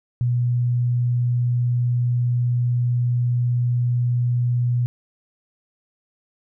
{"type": "tone", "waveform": "sine", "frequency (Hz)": 121.9, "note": "B2", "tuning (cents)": -22, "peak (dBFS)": -17, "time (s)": [0.21, 4.86], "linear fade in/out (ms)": 0, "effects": []}